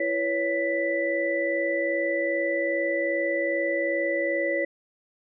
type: tone cluster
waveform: sine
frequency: 334.9 / 496.5 / 559 / 1980 Hz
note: E4 / B4 / C#5 / B6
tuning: +27 / +9 / +14 / +4 cents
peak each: -30 / -34 / -26 / -28 dBFS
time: 0-4.65 s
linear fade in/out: 5 ms
effects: none